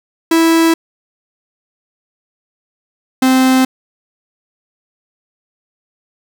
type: tone pair in turn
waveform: 45% pulse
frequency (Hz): 328.3 / 259.9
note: E4 / C4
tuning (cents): -7 / -11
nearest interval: major third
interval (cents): 404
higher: first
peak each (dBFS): -8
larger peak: neither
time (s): 0.31-0.74 / 3.22-3.65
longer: neither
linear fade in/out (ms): 5
effects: 8-bit